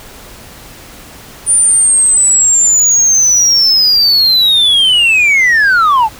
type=linear sweep; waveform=sine; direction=down; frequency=9397 to 829 Hz; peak=-3 dBFS; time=1.46-6.09 s; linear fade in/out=50 ms; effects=tanh soft clip ceiling -5 dBFS + pink hiss -34 dBFS RMS until 6.19 s